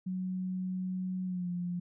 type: tone with pitch glide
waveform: sine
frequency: 185 to 176.44 Hz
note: F#3 to F3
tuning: 0 to +18 cents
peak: -32 dBFS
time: 0.06-1.8 s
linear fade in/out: 10 ms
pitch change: -82 cents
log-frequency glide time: 1.25-1.49 s
effects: none